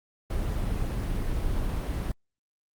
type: noise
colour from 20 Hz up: brown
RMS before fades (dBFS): -28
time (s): 0.3-2.12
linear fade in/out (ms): 5
effects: Opus 32 kbps